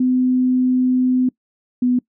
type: tone pair in turn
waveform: sine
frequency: 254 / 248.3 Hz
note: B3 / B3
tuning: +49 / +9 cents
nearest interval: unison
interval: 40 cents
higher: first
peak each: -13 dBFS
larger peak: neither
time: 0-1.29 / 1.82-1.99 s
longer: first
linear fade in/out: 5 ms
effects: noise-tail reverb RT60 0.1 s tail -23 dB re dry